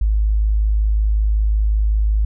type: tone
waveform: sine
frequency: 52.7 Hz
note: G#1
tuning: 26 cents sharp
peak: -13 dBFS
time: 0.01-2.25 s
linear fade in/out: 5 ms
effects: none